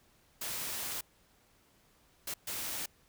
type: noise bursts at uneven times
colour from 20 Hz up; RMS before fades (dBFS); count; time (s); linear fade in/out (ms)
white; -38; 3; 0.41-1.01 / 2.27-2.34 / 2.47-2.86; 5
effects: pink hiss -67 dBFS RMS until 3.08 s